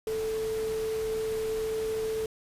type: tone in noise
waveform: sine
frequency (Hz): 440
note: A4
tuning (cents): 0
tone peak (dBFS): -28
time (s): 0.07-2.26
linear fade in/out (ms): 2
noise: pink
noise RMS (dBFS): -42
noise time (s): 0.07-2.26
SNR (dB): +11
effects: resampled to 32000 Hz